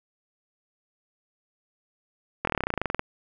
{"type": "slowing click train", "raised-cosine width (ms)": 0.5, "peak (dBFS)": -10, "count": 17, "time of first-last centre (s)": [2.45, 2.994], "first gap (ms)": 23, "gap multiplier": 1.05, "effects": []}